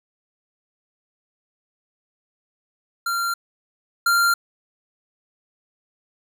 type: tone pair in turn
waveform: square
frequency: 1380 / 1388 Hz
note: F6 / F6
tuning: -21 / -11 cents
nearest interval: unison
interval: 10 cents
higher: second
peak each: -22 / -16 dBFS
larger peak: second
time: 3.06-3.34 / 4.06-4.34 s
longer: neither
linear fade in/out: 5 ms
effects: none